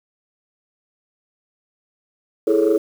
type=chord; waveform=sine; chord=A major seventh; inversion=second; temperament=equal; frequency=329.6 / 415.3 / 440 / 554.4 Hz; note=E4 / G#4 / A4 / C#5; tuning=0 / 0 / 0 / 0 cents; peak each=-18 / -17 / -17 / -22 dBFS; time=2.47-2.78 s; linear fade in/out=5 ms; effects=tanh soft clip ceiling -7 dBFS + 7-bit